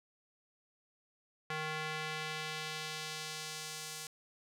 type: tone with band-pass filter sweep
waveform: square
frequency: 155.56 Hz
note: D#3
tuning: in tune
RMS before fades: -41 dBFS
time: 1.5-4.07 s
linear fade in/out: 2 ms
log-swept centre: 1800 to 7600 Hz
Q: 0.87
effects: none